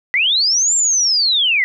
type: linear two-way sweep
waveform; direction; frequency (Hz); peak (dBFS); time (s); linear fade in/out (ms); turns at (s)
sine; up then down; 1930 to 7459 to 1930; -12; 0.14-1.64; 0; 0.75
effects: none